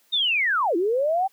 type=linear two-way sweep; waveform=sine; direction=down then up; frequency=3729 to 323.4 to 791 Hz; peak=-19 dBFS; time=0.12-1.28 s; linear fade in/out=20 ms; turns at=0.76 s; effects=white hiss -62 dBFS RMS until 1.32 s + high-pass 200 Hz 12 dB/octave